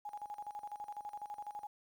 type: tone with tremolo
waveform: sine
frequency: 830.6 Hz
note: G#5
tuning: in tune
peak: -40 dBFS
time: 0.05-1.67 s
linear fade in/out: 5 ms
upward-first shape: square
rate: 12 Hz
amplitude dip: 80%
effects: 11-bit